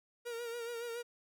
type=tone with vibrato; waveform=45% pulse; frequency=470 Hz; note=A#4; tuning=14 cents sharp; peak=-39 dBFS; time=0.25-1.03 s; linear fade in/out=20 ms; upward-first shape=sine; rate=7.1 Hz; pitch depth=44 cents each way; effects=none